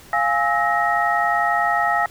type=tone cluster; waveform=sine; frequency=696 / 827 / 1300 / 1881 Hz; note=F5 / G#5 / E6 / A#6; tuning=-6 / -8 / -24 / +15 cents; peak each=-22 dBFS; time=0.13-2.06 s; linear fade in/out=2 ms; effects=pink hiss -45 dBFS RMS until 2.1 s